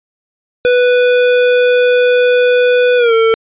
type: tone with pitch glide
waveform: square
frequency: 493.9 to 450.3 Hz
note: B4 to A4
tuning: 0 to +40 cents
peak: -8 dBFS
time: 0.65-3.34 s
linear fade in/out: 0 ms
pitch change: -160 cents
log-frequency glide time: 2.97-3.14 s
effects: resampled to 8000 Hz